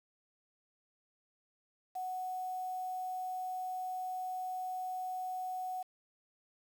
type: tone with quantisation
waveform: sine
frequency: 740 Hz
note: F#5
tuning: in tune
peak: -36 dBFS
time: 1.95-5.83 s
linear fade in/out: 10 ms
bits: 9
effects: none